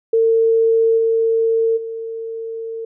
sine tone with level steps, 452.6 Hz, A4, 49 cents sharp, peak -11 / -13 / -24 dBFS, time 0.13-2.85 s, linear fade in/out 5 ms, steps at 0.97 / 1.76 s, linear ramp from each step 20 ms, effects none

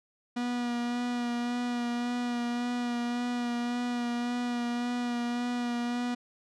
45% pulse tone with vibrato, 241.6 Hz, B3, 38 cents flat, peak -29 dBFS, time 0.36-6.15 s, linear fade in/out 10 ms, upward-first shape sine, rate 1.8 Hz, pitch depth 18 cents each way, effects low-pass 6000 Hz 12 dB/octave

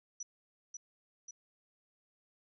sine tone with echo, 5900 Hz, F#8, 6 cents flat, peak -39 dBFS, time 0.2-0.23 s, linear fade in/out 5 ms, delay 540 ms, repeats 2, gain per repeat -3 dB, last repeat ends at 1.31 s, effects none

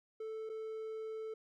triangle tone with dropouts, 440 Hz, A4, in tune, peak -38 dBFS, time 0.2-1.34 s, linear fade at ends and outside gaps 5 ms, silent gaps 0.493-0.497 s, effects none

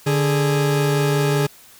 40% pulse tone pair together, 146.83 / 415.3 Hz, D3 / G#4, 0 / 0 cents, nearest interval octave + tritone, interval 1800 cents, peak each -17 / -20 dBFS, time 0.06-1.47 s, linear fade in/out 10 ms, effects white hiss -47 dBFS RMS until 1.79 s

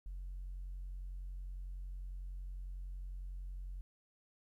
sine tone, 45.47 Hz, F#1, 29 cents flat, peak -40 dBFS, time 0.06-3.81 s, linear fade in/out 0 ms, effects tanh soft clip ceiling -39 dBFS + 13-bit

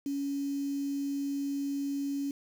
sine tone with quantisation, 280 Hz, C#4, 18 cents sharp, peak -30 dBFS, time 0.06-2.31 s, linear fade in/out 2 ms, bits 8, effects none

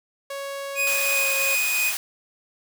sawtooth tone with pitch glide, 555 to 546.1 Hz, C#5 to C#5, +2 to -26 cents, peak -26 dBFS, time 0.3-1.55 s, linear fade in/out 5 ms, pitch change -28 cents, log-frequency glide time 1.13-1.19 s
45% pulse tone with tremolo, 2489 Hz, D#7, in tune, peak -20 dBFS, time 0.75-1.93 s, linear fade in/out 50 ms, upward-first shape triangle, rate 2.9 Hz, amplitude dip 30%
white high-pass noise, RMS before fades -28 dBFS, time 0.87-1.97 s, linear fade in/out 0 ms, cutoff 680 Hz, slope 12 dB/octave
effects none

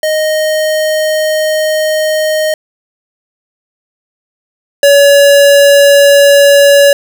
square tone pair in turn, 621 / 566 Hz, D#5 / C#5, -3 / +36 cents, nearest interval major second, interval 161 cents, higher first, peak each -10 / -3 dBFS, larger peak second, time 0.03-2.54 / 4.83-6.93 s, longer first, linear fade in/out 2 ms, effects none

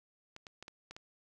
clicks, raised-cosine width 0.2 ms, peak -30 dBFS, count 6, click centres 0.364 / 0.468 / 0.626 / 0.681 / 0.91 / 0.965 s, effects none

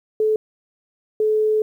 sine tone pair in turn, 432.9 / 430.9 Hz, A4 / A4, -28 / -36 cents, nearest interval unison, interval 8 cents, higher first, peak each -15 dBFS, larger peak neither, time 0.2-0.36 / 1.2-1.62 s, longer second, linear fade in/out 2 ms, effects 9-bit

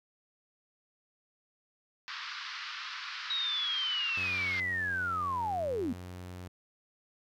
pink band-pass noise, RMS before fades -41 dBFS, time 2.08-4.6 s, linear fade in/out 0 ms, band 1100 to 5100 Hz, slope 48 dB/octave
sine linear sweep, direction down, 3844 to 220.1 Hz, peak -30 dBFS, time 3.3-5.93 s, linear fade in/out 5 ms
sawtooth tone with pitch glide, 92.5 to 89.97 Hz, F#2 to F#2, 0 to -48 cents, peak -38 dBFS, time 4.17-6.48 s, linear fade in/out 5 ms, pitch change -48 cents, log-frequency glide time 4.52-4.94 s
effects none

